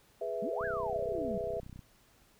sine chord, E major, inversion first, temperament equal, 415.3 / 493.9 / 659.3 Hz, G#4 / B4 / E5, 0 / 0 / 0 cents, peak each -39 / -38 / -36 dBFS, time 0.21-1.6 s, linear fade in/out 5 ms
sine exponential two-way sweep, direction up then down, 181.8 to 1700 to 181.8 Hz, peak -36 dBFS, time 0.42-1.38 s, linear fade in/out 5 ms, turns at 0.65 s
click train, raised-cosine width 5 ms, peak -35 dBFS, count 38, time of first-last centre 0.61-1.792 s, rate 31.3 Hz
effects pink hiss -65 dBFS RMS until 2.39 s

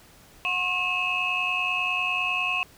sine tone cluster, 730 / 1076 / 2504 / 2594 / 2824 Hz, F#5 / C6 / D#7 / E7 / F7, -24 / +48 / +10 / -28 / +19 cents, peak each -34 / -30 / -33 / -25 / -32 dBFS, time 0.45-2.63 s, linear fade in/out 0 ms, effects tanh soft clip ceiling -15 dBFS + pink hiss -53 dBFS RMS until 2.77 s

